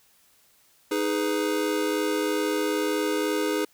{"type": "chord", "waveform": "square", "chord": "G# minor", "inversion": "second", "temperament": "just", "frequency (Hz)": [311.5, 415.3, 498.4], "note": ["D#4", "G#4", "B4"], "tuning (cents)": [2, 0, 16], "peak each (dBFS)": [-28, -28, -31], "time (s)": [0.91, 3.65], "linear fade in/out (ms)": 5, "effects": ["white hiss -61 dBFS RMS until 3.73 s"]}